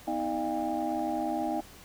sine tone cluster, 249 / 317.2 / 607 / 698 / 805 Hz, B3 / D#4 / D#5 / F5 / G5, +14 / +33 / -43 / -1 / +46 cents, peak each -36 / -32 / -36 / -35 / -33 dBFS, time 0.07-1.61 s, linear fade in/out 10 ms, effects tanh soft clip ceiling -19 dBFS + pink hiss -51 dBFS RMS until 1.84 s

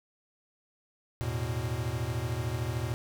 square chord, E suspended fourth, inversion none, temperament equal, 82.41 / 110 / 123.47 Hz, E2 / A2 / B2, 0 / 0 / 0 cents, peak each -38 / -35 / -34 dBFS, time 1.21-2.94 s, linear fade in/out 0 ms, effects none

